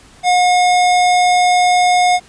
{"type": "tone", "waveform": "square", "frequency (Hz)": 721, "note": "F#5", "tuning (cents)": -45, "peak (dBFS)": -10, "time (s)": [0.23, 2.2], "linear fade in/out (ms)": 50, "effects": ["pink hiss -44 dBFS RMS until 2.28 s", "resampled to 22050 Hz"]}